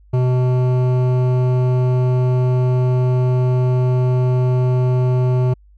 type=tone with hard clipping; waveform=sine; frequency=126.3 Hz; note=B2; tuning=39 cents sharp; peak=-15 dBFS; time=0.13-5.54 s; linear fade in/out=10 ms; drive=13 dB; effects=added 50 Hz sine -45 dBFS peak until 5.77 s